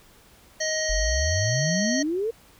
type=harmonic tone; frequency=627 Hz; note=D#5; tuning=13 cents sharp; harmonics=1 / 3 / 5 / 7 / 9 / 10; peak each=-28 / -29 / -39 / -32 / -32 / -32 dBFS; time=0.6-2.03 s; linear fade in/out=10 ms
type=exponential sweep; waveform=sine; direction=up; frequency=41 to 472.1 Hz; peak=-23 dBFS; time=0.89-2.31 s; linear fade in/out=10 ms
effects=pink hiss -54 dBFS RMS until 2.59 s